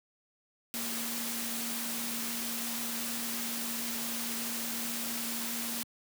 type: tone in noise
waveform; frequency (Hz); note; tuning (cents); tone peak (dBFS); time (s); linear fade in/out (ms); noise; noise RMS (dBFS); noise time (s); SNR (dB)
sine; 233.1; A#3; 0; -40; 0.74-5.83; 0; white; -36; 0.74-5.83; -7
effects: high-pass 150 Hz 12 dB/octave